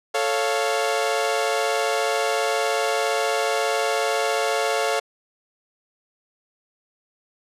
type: chord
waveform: sawtooth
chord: A augmented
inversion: none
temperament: equal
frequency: 440 / 554.4 / 698.5 Hz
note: A4 / C#5 / E#5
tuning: 0 / 0 / 0 cents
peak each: -21 / -21 / -21 dBFS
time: 0.14-5 s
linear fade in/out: 10 ms
effects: low-pass 10000 Hz 12 dB/octave